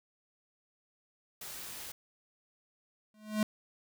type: noise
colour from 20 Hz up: white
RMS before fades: -44 dBFS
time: 1.41-1.92 s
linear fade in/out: 5 ms
type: tone with exponential growth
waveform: square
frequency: 213.8 Hz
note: A3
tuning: 49 cents flat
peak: -25 dBFS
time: 3.14-3.43 s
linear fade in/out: 2 ms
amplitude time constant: 62 ms
effects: none